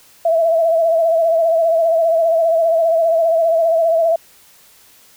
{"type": "tone with vibrato", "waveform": "sine", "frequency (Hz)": 659.3, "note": "E5", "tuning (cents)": 0, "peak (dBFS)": -11, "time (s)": [0.25, 4.16], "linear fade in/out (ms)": 5, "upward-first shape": "sine", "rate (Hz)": 15, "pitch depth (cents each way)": 50, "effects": ["white hiss -48 dBFS RMS until 5.16 s"]}